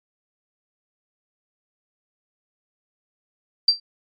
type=tone with exponential decay; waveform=sine; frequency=4699 Hz; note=D8; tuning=in tune; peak=-8 dBFS; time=3.68-3.8 s; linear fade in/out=5 ms; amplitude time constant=26 ms; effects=MP3 64 kbps